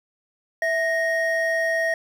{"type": "tone pair together", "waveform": "triangle", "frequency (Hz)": [655.9, 1864.7], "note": ["E5", "A#6"], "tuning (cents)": [-9, 0], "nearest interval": "octave + tritone", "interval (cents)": 1809, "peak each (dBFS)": -21, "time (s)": [0.62, 1.94], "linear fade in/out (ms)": 2, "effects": ["9-bit"]}